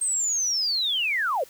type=linear sweep; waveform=sine; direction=down; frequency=8450 to 457.2 Hz; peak=-22 dBFS; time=0.01-1.44 s; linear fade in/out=5 ms; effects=white hiss -51 dBFS RMS until 1.49 s